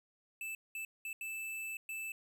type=tone bursts at uneven times; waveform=square; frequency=2637 Hz; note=E7; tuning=in tune; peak=-40 dBFS; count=5; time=0.41-0.55 / 0.75-0.85 / 1.05-1.13 / 1.21-1.77 / 1.89-2.12 s; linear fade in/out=2 ms; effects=none